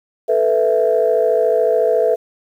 sine chord, A suspended second, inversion none, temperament equal, 440 / 493.9 / 659.3 Hz, A4 / B4 / E5, 0 / 0 / 0 cents, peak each -16 dBFS, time 0.28-2.16 s, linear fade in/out 20 ms, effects tanh soft clip ceiling -4 dBFS + 8-bit

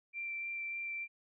sine tone with vibrato, 2354 Hz, D7, 3 cents sharp, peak -37 dBFS, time 0.13-1.08 s, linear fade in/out 50 ms, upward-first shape sine, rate 3.4 Hz, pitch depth 8 cents each way, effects none

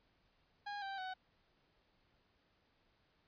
30% pulse tone with pitch steps, 818 / 782.4 / 748.4 Hz, G#5 / G5 / F#5, -26 / -4 / +20 cents, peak -39 dBFS, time 0.66-1.14 s, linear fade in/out 10 ms, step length 160 ms, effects pink hiss -75 dBFS RMS until 3.27 s + resampled to 11025 Hz

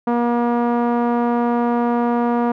sawtooth tone with low-pass filter, 238.5 Hz, A#3, 40 cents sharp, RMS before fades -18 dBFS, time 0.07-2.52 s, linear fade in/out 5 ms, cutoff 1000 Hz, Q 1.7, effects none

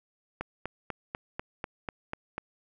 click train, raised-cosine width 0.5 ms, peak -18 dBFS, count 9, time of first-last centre 0.41-2.38 s, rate 4.06 Hz, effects none

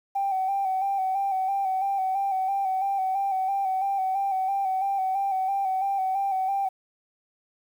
sine tone with vibrato, 773 Hz, G5, 24 cents flat, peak -22 dBFS, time 0.15-6.69 s, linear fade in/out 10 ms, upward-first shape square, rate 3 Hz, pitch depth 37 cents each way, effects tanh soft clip ceiling -18 dBFS + 9-bit

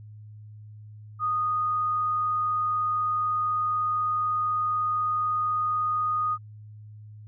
sine tone, 1237 Hz, D#6, 10 cents flat, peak -23 dBFS, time 1.19-6.38 s, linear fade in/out 50 ms, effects added 106 Hz sine -42 dBFS peak until 7.27 s

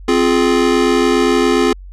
square chord, F minor, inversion second, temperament just, 261.9 / 349.2 / 419.1 Hz, C4 / F4 / Ab4, +2 / 0 / +16 cents, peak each -16 dBFS, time 0.08-1.73 s, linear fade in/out 5 ms, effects added 46 Hz sine -31 dBFS peak until 1.92 s + low-pass 7000 Hz 12 dB/octave

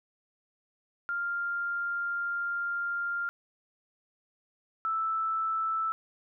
sine tone pair in turn, 1396.9 / 1318.6 Hz, F6 / E6, 0 / 0 cents, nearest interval minor second, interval 100 cents, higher first, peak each -29 / -27 dBFS, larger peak second, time 1.09-3.29 / 4.85-5.92 s, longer first, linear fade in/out 0 ms, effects none

